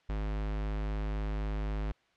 square tone, 51.91 Hz, G#1, in tune, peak -32 dBFS, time 0.09-1.92 s, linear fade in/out 5 ms, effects white hiss -68 dBFS RMS until 2.16 s + low-pass 3000 Hz 12 dB/octave

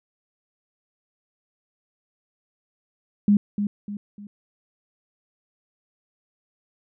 sine tone with echo, 204.9 Hz, G#3, 23 cents flat, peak -13 dBFS, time 3.28-3.37 s, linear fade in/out 2 ms, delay 300 ms, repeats 3, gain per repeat -8 dB, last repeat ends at 4.27 s, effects none

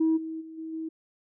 sine tone with level steps, 321 Hz, E4, 46 cents flat, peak -19 / -32 / -40 / -34 / -31 dBFS, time 0-0.89 s, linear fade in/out 10 ms, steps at 0.16 / 0.4 / 0.57 / 0.72 s, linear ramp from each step 20 ms, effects tanh soft clip ceiling -17 dBFS

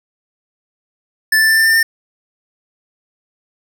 square tone with pitch steps, 1756 / 1766.2 / 1776.4 / 1786.7 / 1797 / 1807.5 Hz, A6 / A6 / A6 / A6 / A6 / A6, -4 / +6 / +16 / +26 / +36 / +46 cents, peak -10 dBFS, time 1.32-1.83 s, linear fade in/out 5 ms, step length 85 ms, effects none

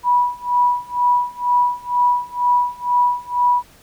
sine tone with tremolo, 978 Hz, B5, 17 cents flat, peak -11 dBFS, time 0.03-3.63 s, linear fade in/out 50 ms, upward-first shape sine, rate 2.1 Hz, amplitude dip 95%, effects pink hiss -49 dBFS RMS until 3.82 s

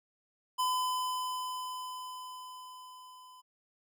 square tone with level ramp, 1011 Hz, B5, 40 cents sharp, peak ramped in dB -28 to -53 dBFS, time 0.58-3.42 s, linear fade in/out 20 ms, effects none

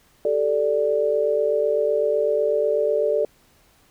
sine chord, G suspended second, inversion none, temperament equal, 392 / 440 / 587.3 Hz, G4 / A4 / D5, 0 / 0 / 0 cents, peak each -27 / -21 / -21 dBFS, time 0.25-3.25 s, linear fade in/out 2 ms, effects pink hiss -58 dBFS RMS until 3.9 s

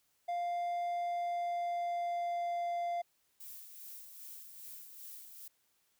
triangle tone with pitch glide, 698.5 to 693.7 Hz, F5 to F5, 0 to -12 cents, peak -31 dBFS, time 0.28-3.02 s, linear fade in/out 10 ms, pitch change -12 cents, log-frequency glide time 0.86-2.7 s
violet noise with tremolo, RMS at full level -48 dBFS, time 3.4-5.48 s, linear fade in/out 5 ms, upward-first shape sine, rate 2.5 Hz, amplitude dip 45%
effects white hiss -75 dBFS RMS until 5.99 s

